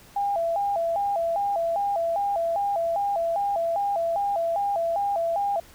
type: tone with vibrato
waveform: sine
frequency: 735 Hz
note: F#5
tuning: 12 cents flat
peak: -22 dBFS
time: 0.16-5.6 s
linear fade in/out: 5 ms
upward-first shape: square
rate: 2.5 Hz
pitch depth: 160 cents each way
effects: pink hiss -51 dBFS RMS until 5.74 s